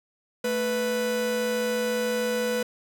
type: tone pair together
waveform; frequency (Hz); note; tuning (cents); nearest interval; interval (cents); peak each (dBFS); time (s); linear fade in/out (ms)
45% pulse; 220 / 493.9; A3 / B4; 0 / 0; octave + major second; 1400; -31 / -25; 0.44-2.63; 5
effects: none